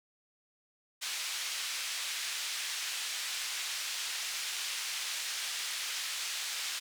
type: band-pass noise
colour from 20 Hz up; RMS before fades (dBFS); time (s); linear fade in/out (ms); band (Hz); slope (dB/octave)
pink; -37; 1.01-6.8; 20; 2400 to 7800; 12
effects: none